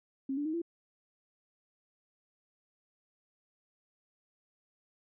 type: tone with pitch steps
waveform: sine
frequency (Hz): 269.9 / 290.9 / 313.6 / 338.1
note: C#4 / D4 / D#4 / E4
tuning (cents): -46 / -16 / +14 / +44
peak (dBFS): -31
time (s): 0.29-0.618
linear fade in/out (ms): 5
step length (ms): 82
effects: none